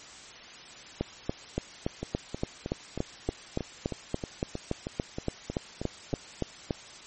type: two click trains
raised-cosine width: 2 ms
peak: -19 / -14 dBFS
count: 14 / 21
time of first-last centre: 2.03-6.131 / 1.01-6.708 s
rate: 3.17 / 3.51 Hz
effects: white hiss -47 dBFS RMS until 7.06 s + MP3 32 kbps